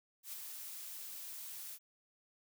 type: noise with ADSR envelope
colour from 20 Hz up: blue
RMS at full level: -43 dBFS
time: 0.23-1.79 s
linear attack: 100 ms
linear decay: 10 ms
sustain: -4 dB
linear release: 55 ms
effects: none